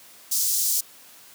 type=high-pass noise; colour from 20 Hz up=pink; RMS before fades=-23 dBFS; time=0.31-0.81 s; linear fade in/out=10 ms; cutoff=5500 Hz; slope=24 dB/octave; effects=white hiss -49 dBFS RMS until 1.34 s + high-pass 150 Hz 12 dB/octave